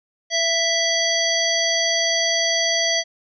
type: harmonic tone with a mistuned harmonic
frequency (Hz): 659.3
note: E5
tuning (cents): 0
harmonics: 1 / 3 / 5 / 7 / 9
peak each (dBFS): -24 / -24 / -24 / -24 / -24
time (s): 0.3-3.04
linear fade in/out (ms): 50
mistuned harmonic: 1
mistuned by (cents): +21
effects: none